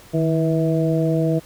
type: harmonic tone with a mistuned harmonic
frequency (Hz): 162.3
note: E3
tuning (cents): -27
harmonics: 1 / 2 / 3 / 4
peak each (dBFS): -19 / -22 / -24 / -25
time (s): 0.13-1.4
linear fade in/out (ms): 20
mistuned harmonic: 1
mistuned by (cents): -52
effects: pink hiss -46 dBFS RMS until 1.45 s